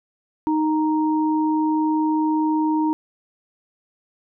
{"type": "tone pair together", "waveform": "sine", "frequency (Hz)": [310.9, 932.3], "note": ["D#4", "A#5"], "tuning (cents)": [-1, 0], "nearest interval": "octave + perfect fifth", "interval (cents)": 1901, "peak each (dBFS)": [-18, -24], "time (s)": [0.47, 2.93], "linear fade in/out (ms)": 0, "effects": []}